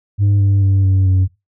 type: tone with pitch steps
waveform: sine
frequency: 101 / 99.09 / 97.22 / 95.39 / 93.59 Hz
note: G#2 / G2 / G2 / G2 / F#2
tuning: -48 / +19 / -14 / -47 / +20 cents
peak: -7 dBFS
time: 0.18-1.28 s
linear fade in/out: 50 ms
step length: 220 ms
effects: noise-tail reverb RT60 0.2 s tail -17 dB re dry + tanh soft clip ceiling -9 dBFS